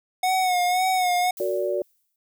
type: tone with vibrato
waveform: square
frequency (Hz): 732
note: F#5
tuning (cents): -19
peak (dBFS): -20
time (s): 0.23-1.31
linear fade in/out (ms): 5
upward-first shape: sine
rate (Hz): 1.9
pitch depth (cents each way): 48
type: noise with exponential decay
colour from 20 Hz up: violet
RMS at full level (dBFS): -37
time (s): 1.37-2.16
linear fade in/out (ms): 2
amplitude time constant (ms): 170
type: chord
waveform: sine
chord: Gb augmented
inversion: none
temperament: just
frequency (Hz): 370 / 462.5 / 578.1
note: Gb4 / Bb4 / D5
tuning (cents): 0 / -14 / -27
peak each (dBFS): -26 / -30 / -25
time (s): 1.4-1.82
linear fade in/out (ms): 2
effects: none